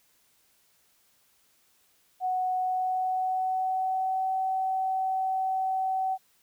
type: tone with pitch glide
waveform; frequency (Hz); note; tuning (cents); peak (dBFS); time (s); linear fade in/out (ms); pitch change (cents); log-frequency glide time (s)
sine; 740 to 759; F#5 to F#5; 0 to +44; -25; 2.2-6.18; 50; +44; 2.57-4.31
effects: white hiss -66 dBFS RMS until 6.42 s